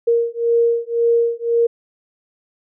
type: beating tone pair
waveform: sine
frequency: 466.2 / 468.1 Hz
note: A#4 / A#4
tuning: 0 / +7 cents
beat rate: 1.9 Hz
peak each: -17 dBFS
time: 0.07-1.67 s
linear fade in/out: 10 ms
effects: none